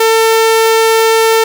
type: tone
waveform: sawtooth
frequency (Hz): 448.5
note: A4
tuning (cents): +33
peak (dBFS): -3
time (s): 0-1.44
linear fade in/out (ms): 5
effects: none